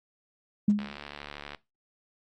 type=tone with exponential decay; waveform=sine; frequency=206.9 Hz; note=G#3; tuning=6 cents flat; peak=-16 dBFS; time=0.68-0.98 s; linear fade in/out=5 ms; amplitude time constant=64 ms
type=click train; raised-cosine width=0.3 ms; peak=-23 dBFS; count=56; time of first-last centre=0.79-1.548 s; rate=72.6 Hz
effects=noise-tail reverb RT60 0.2 s tail -18 dB re dry + Opus 24 kbps